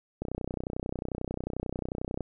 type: click train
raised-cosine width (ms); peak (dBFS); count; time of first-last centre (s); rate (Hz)
2; -19; 63; 0.22-2.207; 31.2
effects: none